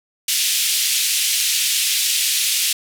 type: band-pass noise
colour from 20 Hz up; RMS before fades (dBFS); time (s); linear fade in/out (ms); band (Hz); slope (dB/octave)
pink; -19; 0.28-2.73; 5; 2700 to 14000; 24
effects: none